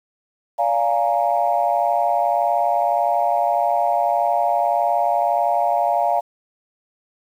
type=chord; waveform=sine; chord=Bb dominant seventh; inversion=first; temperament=equal with one note detuned; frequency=578.9 / 698.5 / 830.6 / 932.3 Hz; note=D5 / F5 / Ab5 / Bb5; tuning=-25 / 0 / 0 / 0 cents; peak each=-23 / -18 / -22 / -24 dBFS; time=0.58-6.21 s; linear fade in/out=20 ms; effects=tanh soft clip ceiling -6 dBFS + 8-bit